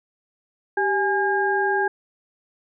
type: tone cluster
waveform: sine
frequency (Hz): 390.6 / 830 / 1617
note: G4 / G#5 / G#6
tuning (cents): -6 / -1 / -47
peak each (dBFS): -23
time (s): 0.77-1.88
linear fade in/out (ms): 5
effects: none